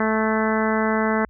harmonic tone with a mistuned harmonic, 218.9 Hz, A3, 9 cents flat, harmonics 1 / 2 / 3 / 4 / 5 / 6 / 7 / 8 / 9, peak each -22 / -25 / -27 / -28 / -29 / -30 / -30 / -31 / -32 dBFS, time 0-1.25 s, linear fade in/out 2 ms, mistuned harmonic 9, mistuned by +27 cents, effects added 60 Hz sine -47 dBFS peak until 1.29 s

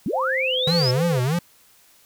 sine linear sweep, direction up, 146.83 to 5274 Hz, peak -21 dBFS, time 0.06-0.91 s, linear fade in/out 2 ms
sine tone with pitch glide, 523.3 to 510.2 Hz, C5 to C5, 0 to -44 cents, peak -24 dBFS, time 0.11-1.2 s, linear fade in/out 10 ms, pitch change -44 cents, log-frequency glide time 0.46-0.54 s
square tone with vibrato, 146.83 Hz, D3, in tune, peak -20 dBFS, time 0.67-1.39 s, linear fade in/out 5 ms, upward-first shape sine, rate 3.2 Hz, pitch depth 300 cents each way
effects white hiss -55 dBFS RMS until 2.05 s

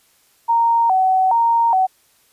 sine tone with vibrato, 836 Hz, G#5, 11 cents sharp, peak -12 dBFS, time 0.48-1.87 s, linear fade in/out 20 ms, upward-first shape square, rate 1.2 Hz, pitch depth 180 cents each way, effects white hiss -57 dBFS RMS until 2.32 s + resampled to 32000 Hz

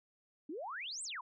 sine exponential two-way sweep, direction up then down, 276 to 8820 to 908 Hz, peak -40 dBFS, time 0.49-1.21 s, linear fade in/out 5 ms, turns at 1.03 s, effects none

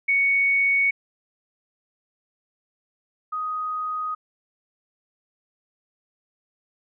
sine tone pair in turn, 2226 / 1249.3 Hz, C#7 / D#6, +7 / +7 cents, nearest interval minor seventh, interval 1000 cents, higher first, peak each -17 / -25 dBFS, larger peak first, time 0.08-0.91 / 3.32-4.15 s, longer neither, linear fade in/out 10 ms, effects none

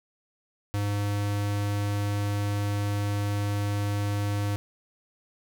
square tone, 102.2 Hz, G#2, 27 cents flat, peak -26 dBFS, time 0.74-4.56 s, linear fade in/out 0 ms, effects none

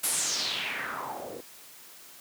white noise with low-pass filter sweep, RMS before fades -32 dBFS, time 0.03-1.41 s, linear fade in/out 10 ms, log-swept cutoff 12000 to 420 Hz, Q 3.6, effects white hiss -50 dBFS RMS until 2.2 s + high-pass 150 Hz 12 dB/octave

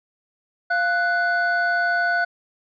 triangle tone pair together, 696 / 1483.3 Hz, F5 / F#6, -6 / +4 cents, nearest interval octave + minor second, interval 1310 cents, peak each -21 / -18 dBFS, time 0.7-2.25 s, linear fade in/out 10 ms, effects resampled to 11025 Hz

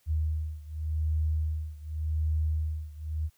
sine beating tone pair, 77.5 / 78.37 Hz, D#2 / D#2, -6 / +13 cents, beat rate 0.87 Hz, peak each -29 / -31 dBFS, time 0.06-3.3 s, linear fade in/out 50 ms, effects white hiss -68 dBFS RMS until 3.37 s

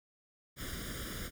pink noise with comb filter, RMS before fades -41 dBFS, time 0.56-1.31 s, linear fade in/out 50 ms, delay 0.58 ms, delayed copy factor +0.85, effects none

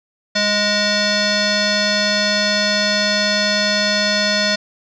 sine tone with frequency modulation, 1864.7 Hz, A#6, in tune, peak -14 dBFS, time 0.35-4.56 s, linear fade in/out 10 ms, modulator 830 Hz, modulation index 4.2, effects none

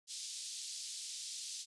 pink band-pass noise, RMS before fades -45 dBFS, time 0.07-1.66 s, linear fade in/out 50 ms, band 3900 to 9000 Hz, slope 24 dB/octave, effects resampled to 24000 Hz

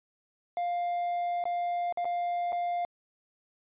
triangle tone with dropouts, 701 Hz, F5, 6 cents sharp, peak -26 dBFS, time 0.57-2.85 s, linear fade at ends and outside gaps 1 ms, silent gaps 1.44-1.454 / 1.925-1.973 / 2.046-2.053 / 2.522-2.528 s, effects resampled to 8000 Hz

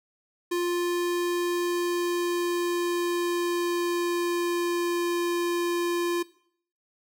square tone with pitch glide, 350 to 346.8 Hz, F4 to F4, +4 to -12 cents, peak -25 dBFS, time 0.51-6.23 s, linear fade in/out 10 ms, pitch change -16 cents, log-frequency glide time 1.45-5.12 s, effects noise-tail reverb RT60 0.6 s tail -20 dB re dry

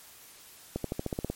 accelerating click train, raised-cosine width 2 ms, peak -17 dBFS, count 9, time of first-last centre 0.76-1.3 s, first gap 83 ms, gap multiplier 0.94, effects white hiss -52 dBFS RMS until 1.35 s + MP3 64 kbps

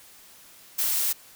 blue noise, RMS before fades -25 dBFS, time 0.78-1.13 s, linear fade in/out 10 ms, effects white hiss -51 dBFS RMS until 1.35 s

